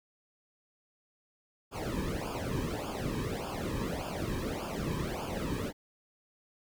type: noise with flanger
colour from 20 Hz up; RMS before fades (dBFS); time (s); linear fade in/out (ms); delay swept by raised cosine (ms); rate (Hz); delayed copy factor
brown; -35; 1.71-5.73; 50; 0.5 to 1.46; 1.7; -1
effects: none